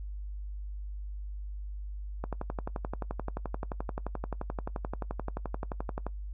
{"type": "click train", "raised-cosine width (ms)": 1, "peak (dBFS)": -20, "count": 45, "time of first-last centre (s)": [2.24, 6.066], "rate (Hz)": 11.5, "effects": ["noise-tail reverb RT60 0.1 s tail -20 dB re dry", "added 50 Hz sine -36 dBFS peak until 6.33 s"]}